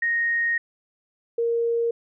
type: tone pair in turn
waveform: sine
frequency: 1864 / 466 Hz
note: A#6 / A#4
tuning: -1 / -1 cents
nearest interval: 2 octaves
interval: 2400 cents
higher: first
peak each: -20 dBFS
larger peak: neither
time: 0.02-0.58 / 1.38-1.91 s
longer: first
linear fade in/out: 5 ms
effects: none